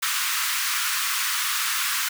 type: high-pass noise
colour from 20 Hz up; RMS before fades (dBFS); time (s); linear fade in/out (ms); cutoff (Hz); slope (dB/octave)
pink; -25; 0.02-2.09; 10; 1100; 48
effects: none